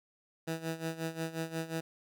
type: tone with tremolo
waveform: 15% pulse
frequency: 162.8 Hz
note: E3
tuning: 21 cents flat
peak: -26 dBFS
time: 0.47-1.81 s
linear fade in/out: 10 ms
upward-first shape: sine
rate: 5.6 Hz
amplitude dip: 80%
effects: none